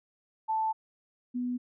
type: tone pair in turn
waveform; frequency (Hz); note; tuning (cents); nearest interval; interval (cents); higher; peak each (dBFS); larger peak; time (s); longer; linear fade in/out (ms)
sine; 880 / 246.9; A5 / B3; 0 / 0; octave + minor seventh; 2200; first; -26 / -29; first; 0.48-0.73 / 1.34-1.58; first; 20
effects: none